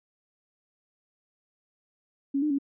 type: tone with pitch steps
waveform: sine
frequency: 277 / 301.6 / 278.7 Hz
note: C#4 / D4 / C#4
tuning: -1 / +46 / +9 cents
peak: -23 dBFS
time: 2.34-2.586 s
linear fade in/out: 10 ms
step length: 82 ms
effects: none